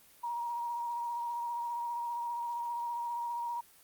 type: tone with vibrato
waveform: sine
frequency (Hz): 947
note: A#5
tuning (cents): +27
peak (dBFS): -33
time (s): 0.23-3.61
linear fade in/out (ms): 10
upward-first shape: sine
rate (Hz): 15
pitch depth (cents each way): 20
effects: white hiss -60 dBFS RMS until 3.83 s + Opus 24 kbps